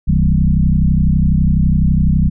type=tone with frequency modulation; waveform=sine; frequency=109.5 Hz; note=A2; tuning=8 cents flat; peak=-9 dBFS; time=0.07-2.3 s; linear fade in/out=20 ms; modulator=32 Hz; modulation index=2.9; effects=none